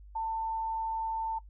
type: tone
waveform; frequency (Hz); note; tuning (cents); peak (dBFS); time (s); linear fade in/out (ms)
sine; 894; A5; +27; -30; 0.15-1.39; 10
effects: noise-tail reverb RT60 0.1 s tail -18 dB re dry + added 50 Hz sine -48 dBFS peak until 1.49 s